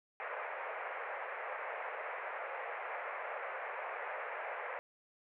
pink band-pass noise, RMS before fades -42 dBFS, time 0.2-4.79 s, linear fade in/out 0 ms, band 490 to 2300 Hz, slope 48 dB/octave, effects none

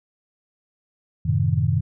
sine chord, F# diminished seventh, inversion none, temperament equal with one note detuned, 92.23 / 110 / 130.81 / 155.56 Hz, F#2 / A2 / C3 / Eb3, -5 / 0 / 0 / 0 cents, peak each -23 dBFS, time 1.25-1.81 s, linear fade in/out 10 ms, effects none

